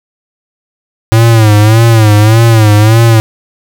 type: tone with vibrato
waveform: square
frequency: 110 Hz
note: A2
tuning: in tune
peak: -3 dBFS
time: 1.12-3.2 s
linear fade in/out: 0 ms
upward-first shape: sine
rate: 1.7 Hz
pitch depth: 94 cents each way
effects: none